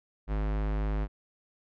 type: tone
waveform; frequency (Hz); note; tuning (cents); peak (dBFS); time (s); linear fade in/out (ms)
square; 51.9; G#1; 0; -28; 0.27-1.08; 50
effects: low-pass 2000 Hz 12 dB/octave